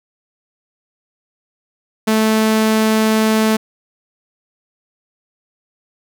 sawtooth tone, 218.8 Hz, A3, 9 cents flat, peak -8 dBFS, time 2.07-3.57 s, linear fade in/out 10 ms, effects none

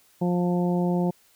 harmonic tone, 176.8 Hz, F3, 22 cents sharp, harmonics 1 / 2 / 3 / 4 / 5, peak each -22 / -28 / -32 / -34 / -36 dBFS, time 0.21-1.11 s, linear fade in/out 10 ms, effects white hiss -60 dBFS RMS until 1.35 s

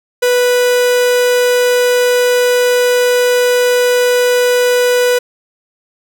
45% pulse tone, 493 Hz, B4, 3 cents flat, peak -9 dBFS, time 0.22-5.19 s, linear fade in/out 10 ms, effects none

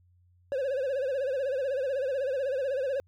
triangle tone with vibrato, 535 Hz, C5, 38 cents sharp, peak -25 dBFS, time 0.52-3 s, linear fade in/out 0 ms, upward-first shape sine, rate 16 Hz, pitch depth 110 cents each way, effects added 89 Hz sine -60 dBFS peak until 3.07 s

